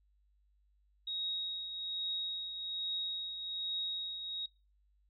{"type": "tone with tremolo", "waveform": "sine", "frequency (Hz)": 3778, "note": "A#7", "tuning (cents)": 22, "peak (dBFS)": -34, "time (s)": [1.07, 4.46], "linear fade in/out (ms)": 5, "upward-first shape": "triangle", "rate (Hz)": 1.2, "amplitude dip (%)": 55, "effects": ["noise-tail reverb RT60 0.3 s tail -22 dB re dry", "added 50 Hz sine -68 dBFS peak until 5.09 s"]}